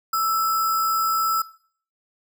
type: tone with sample-and-hold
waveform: sine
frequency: 1318.5 Hz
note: E6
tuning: in tune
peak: -19 dBFS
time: 0.13-1.42 s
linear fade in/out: 5 ms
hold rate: 6300 Hz
effects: noise-tail reverb RT60 0.5 s tail -18 dB re dry